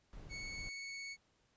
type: noise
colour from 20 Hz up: brown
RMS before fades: -50 dBFS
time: 0.13-0.69 s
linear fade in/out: 0 ms
type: tone with vibrato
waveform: sawtooth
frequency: 2217 Hz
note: C#7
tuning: in tune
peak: -40 dBFS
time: 0.29-1.17 s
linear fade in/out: 50 ms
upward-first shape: triangle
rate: 17 Hz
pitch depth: 9 cents each way
effects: pink hiss -75 dBFS RMS until 1.56 s + resampled to 16000 Hz